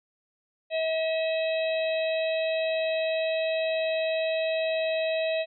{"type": "harmonic tone", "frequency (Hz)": 643, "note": "E5", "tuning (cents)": -43, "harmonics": [1, 3, 4, 5, 6], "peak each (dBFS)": [-25, -40, -34, -44, -38], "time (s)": [0.7, 5.46], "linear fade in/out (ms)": 50, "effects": []}